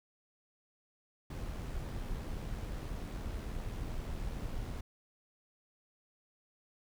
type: noise with amplitude modulation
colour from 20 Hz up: brown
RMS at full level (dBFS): -38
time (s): 1.3-4.81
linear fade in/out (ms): 5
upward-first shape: sine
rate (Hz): 81.8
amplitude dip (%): 30
effects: none